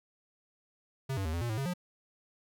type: tone with pitch steps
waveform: square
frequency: 134.2 / 96.9 / 78.9 / 85.1 / 119.1 / 109 / 136.7 / 178.5 Hz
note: C3 / G2 / D#2 / F2 / A#2 / A2 / C#3 / F3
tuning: +44 / -20 / +25 / -44 / +38 / -16 / -24 / +38 cents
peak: -32 dBFS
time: 1.09-1.738 s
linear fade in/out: 10 ms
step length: 81 ms
effects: 12-bit